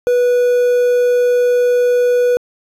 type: tone with quantisation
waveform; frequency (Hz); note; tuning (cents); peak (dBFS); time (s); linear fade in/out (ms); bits
triangle; 490; B4; -14; -8; 0.07-2.37; 0; 6
effects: resampled to 32000 Hz